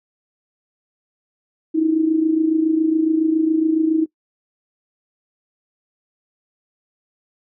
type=tone with amplitude modulation; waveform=sine; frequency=318.4 Hz; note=D#4; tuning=40 cents sharp; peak=-11 dBFS; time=1.74-4.06 s; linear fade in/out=20 ms; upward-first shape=sine; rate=27.2 Hz; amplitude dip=65%; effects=noise-tail reverb RT60 0.1 s tail -21 dB re dry